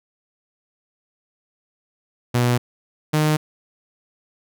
sawtooth tone pair in turn, 121.9 / 153.24 Hz, B2 / D#3, -22 / -26 cents, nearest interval major third, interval 396 cents, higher second, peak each -12 dBFS, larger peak neither, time 2.34-2.58 / 3.13-3.37 s, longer neither, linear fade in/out 10 ms, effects none

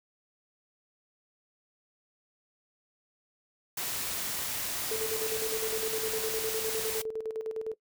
white noise, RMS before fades -34 dBFS, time 3.77-7.02 s, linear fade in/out 5 ms
sine tone with tremolo, 441.5 Hz, A4, 6 cents sharp, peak -29 dBFS, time 4.91-7.74 s, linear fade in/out 5 ms, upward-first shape square, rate 9.8 Hz, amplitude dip 60%
effects noise-tail reverb RT60 0.1 s tail -19 dB re dry

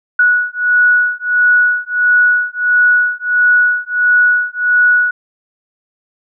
sine beating tone pair, 1466 / 1467.5 Hz, F#6 / F#6, -16 / -15 cents, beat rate 1.5 Hz, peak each -12 dBFS, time 0.19-5.11 s, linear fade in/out 5 ms, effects none

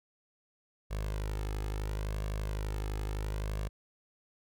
sawtooth tone with flanger, 51.8 Hz, G#1, 4 cents flat, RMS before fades -35 dBFS, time 0.9-3.69 s, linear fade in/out 20 ms, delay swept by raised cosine 1.8 to 2.37 ms, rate 0.73 Hz, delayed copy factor +0.6, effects none

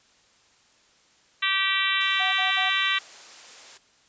harmonic tone, 387.8 Hz, G4, 19 cents flat, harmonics 3 / 4 / 5 / 6 / 7 / 8 / 9 / 10, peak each -30 / -31 / -27 / -29 / -30 / -30 / -31 / -31 dBFS, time 1.42-2.99 s, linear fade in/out 10 ms
white high-pass noise, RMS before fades -45 dBFS, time 2-3.78 s, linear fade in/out 10 ms, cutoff 410 Hz, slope 12 dB/octave
sine tone bursts, 748 Hz, F#5, 19 cents sharp, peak -29 dBFS, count 3, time 2.19-2.702 s, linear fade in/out 20 ms, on 140 ms, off 46 ms
effects white hiss -60 dBFS RMS until 4.08 s + resampled to 16000 Hz

